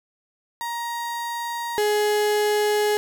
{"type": "tone pair in turn", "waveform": "35% pulse", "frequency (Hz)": [941, 419.2], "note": ["A#5", "G#4"], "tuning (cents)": [16, 16], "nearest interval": "octave + major second", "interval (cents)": 1400, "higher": "first", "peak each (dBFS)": [-25, -17], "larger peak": "second", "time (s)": [[0.61, 1.78], [1.78, 2.97]], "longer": "second", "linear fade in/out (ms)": 0, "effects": []}